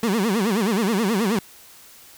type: tone with vibrato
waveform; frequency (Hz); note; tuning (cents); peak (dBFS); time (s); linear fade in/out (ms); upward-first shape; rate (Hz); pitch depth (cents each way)
30% pulse; 209.9; G#3; +19; -16; 0.03-1.39; 2; sine; 9.4; 220
effects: white hiss -47 dBFS RMS until 2.17 s